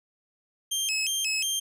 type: tone with vibrato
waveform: 20% pulse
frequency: 2862 Hz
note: F7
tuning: 42 cents sharp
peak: -20 dBFS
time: 0.71-1.6 s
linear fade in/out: 10 ms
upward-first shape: square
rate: 2.8 Hz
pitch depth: 180 cents each way
effects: none